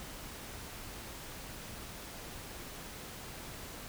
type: silence
effects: pink hiss -46 dBFS RMS until 3.88 s